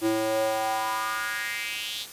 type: tone with high-pass filter sweep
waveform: square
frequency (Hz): 110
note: A2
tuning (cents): 0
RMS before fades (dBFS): -28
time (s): 0.01-2.07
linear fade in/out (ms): 50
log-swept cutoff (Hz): 340 to 3800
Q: 4
effects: white hiss -43 dBFS RMS until 2.12 s + resampled to 32000 Hz